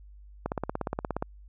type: click train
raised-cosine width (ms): 1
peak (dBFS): -15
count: 14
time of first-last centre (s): 0.46-1.225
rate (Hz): 17
effects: added 50 Hz sine -47 dBFS peak until 1.48 s